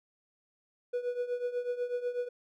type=tone with tremolo; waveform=triangle; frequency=489.2 Hz; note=B4; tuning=16 cents flat; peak=-25 dBFS; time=0.93-2.29 s; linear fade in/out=10 ms; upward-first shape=triangle; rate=8.1 Hz; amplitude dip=85%; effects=tanh soft clip ceiling -22 dBFS